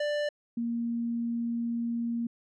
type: tone pair in turn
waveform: square / sine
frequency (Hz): 590 / 234.1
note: D5 / A#3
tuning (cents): +8 / +8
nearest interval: octave + major third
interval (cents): 1600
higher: first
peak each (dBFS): -28 / -28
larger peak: neither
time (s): 0-0.29 / 0.57-2.27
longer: second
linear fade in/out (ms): 5
effects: low-pass 4000 Hz 12 dB/octave